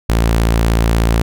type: tone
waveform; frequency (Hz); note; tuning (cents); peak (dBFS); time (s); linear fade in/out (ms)
sawtooth; 56.5; A1; +47; -7; 0.09-1.22; 5
effects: none